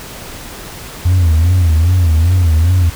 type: tone with vibrato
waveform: sine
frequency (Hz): 85.2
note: F2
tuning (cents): -42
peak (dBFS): -5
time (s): 1.05-2.9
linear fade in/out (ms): 10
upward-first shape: sine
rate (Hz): 2.5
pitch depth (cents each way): 140
effects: tanh soft clip ceiling -6 dBFS + pink hiss -30 dBFS RMS until 2.95 s